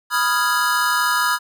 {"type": "chord", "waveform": "square", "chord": "F half-diminished seventh", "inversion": "second", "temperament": "equal", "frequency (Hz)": [987.8, 1244.5, 1396.9, 1661.2], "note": ["Cb6", "Eb6", "F6", "Ab6"], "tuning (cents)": [0, 0, 0, 0], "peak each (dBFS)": -23, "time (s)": [0.1, 1.39], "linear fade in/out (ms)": 50, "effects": []}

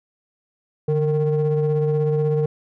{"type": "ring-modulated tone", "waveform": "triangle", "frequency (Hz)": 155.56, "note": "D#3", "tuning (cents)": 0, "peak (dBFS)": -12, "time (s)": [0.88, 2.46], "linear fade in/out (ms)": 5, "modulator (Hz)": 303, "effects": []}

